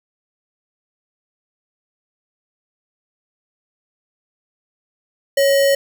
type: tone with sample-and-hold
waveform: sine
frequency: 554.4 Hz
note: C#5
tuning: in tune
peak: -11 dBFS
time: 5.37-5.75 s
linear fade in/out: 5 ms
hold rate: 2450 Hz
effects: none